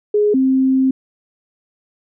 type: tone pair in turn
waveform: sine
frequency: 417.2 / 263.4 Hz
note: G#4 / C4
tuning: +8 / +12 cents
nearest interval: minor sixth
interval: 796 cents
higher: first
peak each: -11 dBFS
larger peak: neither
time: 0.14-0.34 / 0.34-0.91 s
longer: second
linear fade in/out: 5 ms
effects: none